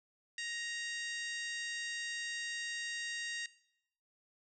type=harmonic tone with a mistuned harmonic; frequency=938 Hz; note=A#5; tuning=11 cents sharp; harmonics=2 / 3 / 4 / 5 / 6 / 7 / 8 / 9; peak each=-41 / -45 / -47 / -49 / -51 / -52 / -53 / -54 dBFS; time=0.38-3.46 s; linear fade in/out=2 ms; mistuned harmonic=3; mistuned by=-17 cents; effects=noise-tail reverb RT60 0.8 s tail -21 dB re dry